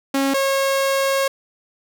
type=tone pair in turn; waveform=sawtooth; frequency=273.3 / 544.4 Hz; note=C#4 / C#5; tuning=-24 / -31 cents; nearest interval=octave; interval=1193 cents; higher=second; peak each=-13 dBFS; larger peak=neither; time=0.14-0.34 / 0.34-1.28 s; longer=second; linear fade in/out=5 ms; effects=none